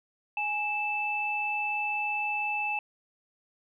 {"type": "tone pair together", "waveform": "sine", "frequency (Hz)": [832.8, 2637], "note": ["G#5", "E7"], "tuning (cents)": [5, 0], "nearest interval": "octave + minor sixth", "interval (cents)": 1995, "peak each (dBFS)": [-32, -29], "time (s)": [0.37, 2.79], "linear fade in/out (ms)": 2, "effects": []}